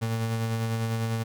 35% pulse tone with tremolo, 113.3 Hz, A#2, 49 cents flat, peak -23 dBFS, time 0.01-1.24 s, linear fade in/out 20 ms, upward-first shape sine, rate 10 Hz, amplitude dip 30%, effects none

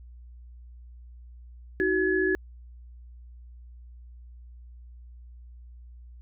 sine tone cluster, 319.4 / 374.2 / 1699 Hz, D#4 / F#4 / G#6, +45 / +20 / +39 cents, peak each -29 / -24 / -27 dBFS, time 1.8-2.35 s, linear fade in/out 0 ms, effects added 60 Hz sine -44 dBFS peak until 6.21 s

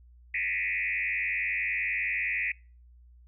sine tone with frequency modulation, 2217 Hz, C#7, in tune, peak -27 dBFS, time 0.34-2.52 s, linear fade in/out 5 ms, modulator 90.6 Hz, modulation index 3.7, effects noise-tail reverb RT60 0.4 s tail -26 dB re dry + added 60 Hz sine -52 dBFS peak until 3.27 s

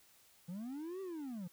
triangle linear two-way sweep, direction up then down, 164.81 to 392 to 164.81 Hz, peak -39 dBFS, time 0.48-1.48 s, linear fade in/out 10 ms, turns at 1.01 s, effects white hiss -66 dBFS RMS until 1.52 s

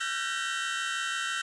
30% pulse tone cluster, 1356 / 1514 / 1580 / 1835 / 1915 Hz, E6 / F#6 / G6 / A#6 / A#6, +49 / +39 / +13 / -28 / +46 cents, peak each -32 / -32 / -33 / -37 / -37 dBFS, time 0-1.42 s, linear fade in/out 10 ms, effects resampled to 22050 Hz + 9-bit

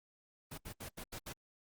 pink noise bursts at uneven times, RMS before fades -45 dBFS, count 6, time 0.51-0.58 / 0.65-0.73 / 0.8-0.89 / 0.97-1.04 / 1.12-1.19 / 1.26-1.33 s, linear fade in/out 10 ms, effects Opus 24 kbps

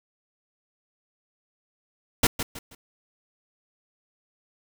pink noise with echo, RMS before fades -18 dBFS, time 2.23-2.27 s, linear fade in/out 5 ms, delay 160 ms, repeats 3, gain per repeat -10 dB, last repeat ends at 2.75 s, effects none

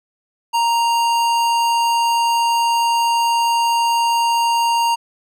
sine tone with hard clipping, 932.3 Hz, A#5, in tune, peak -16 dBFS, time 0.53-4.96 s, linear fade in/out 20 ms, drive 17 dB, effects none

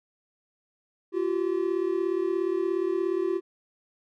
triangle tone pair together, 345.2 / 382.2 Hz, F4 / G4, -20 / -44 cents, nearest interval major second, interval 176 cents, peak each -25 dBFS, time 1.12-3.41 s, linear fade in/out 50 ms, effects none

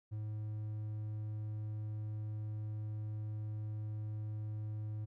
triangle tone, 107 Hz, A2, 48 cents flat, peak -36 dBFS, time 0.11-5.06 s, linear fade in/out 20 ms, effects none

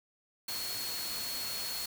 sine tone in noise, 4333 Hz, C#8, 40 cents flat, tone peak -38 dBFS, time 0.48-1.86 s, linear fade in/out 5 ms, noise white, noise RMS -39 dBFS, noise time 0.48-1.86 s, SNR -2 dB, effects none

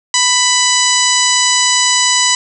harmonic tone, 993 Hz, B5, 9 cents sharp, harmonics 1 / 2 / 3 / 4 / 5 / 6 / 7 / 8, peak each -18 / -18 / -18 / -18 / -18 / -18 / -18 / -18 dBFS, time 0.14-2.35 s, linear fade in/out 2 ms, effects none

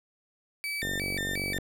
35% pulse tone with vibrato, 2035 Hz, C7, 49 cents flat, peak -29 dBFS, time 0.64-1.58 s, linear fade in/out 0 ms, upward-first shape square, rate 2.8 Hz, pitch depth 210 cents each way
click train, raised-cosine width 2 ms, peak -22 dBFS, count 37, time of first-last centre 0.83-1.586 s, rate 47.6 Hz
effects none

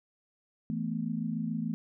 sine chord, E suspended fourth, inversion none, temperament equal, 164.81 / 220 / 246.9 Hz, E3 / A3 / B3, 0 / 0 / 0 cents, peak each -35 / -33 / -36 dBFS, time 0.7-1.74 s, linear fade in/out 0 ms, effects none

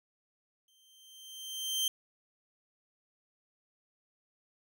sawtooth tone with exponential growth, 3136 Hz, G7, in tune, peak -24 dBFS, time 0.68-1.88 s, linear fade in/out 2 ms, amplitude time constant 260 ms, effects none

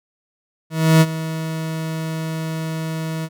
40% pulse tone with ADSR envelope, 160.2 Hz, E3, 49 cents flat, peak -7 dBFS, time 0.7-3.29 s, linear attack 310 ms, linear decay 44 ms, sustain -15 dB, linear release 49 ms, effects none

